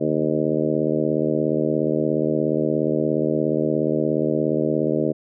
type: harmonic tone with a mistuned harmonic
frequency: 77 Hz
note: D#2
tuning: 17 cents flat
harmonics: 2 / 3 / 4 / 5 / 6 / 7 / 8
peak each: -28 / -26 / -24 / -25 / -27 / -27 / -28 dBFS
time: 0-5.13 s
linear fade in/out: 20 ms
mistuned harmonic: 2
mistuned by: -77 cents
effects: none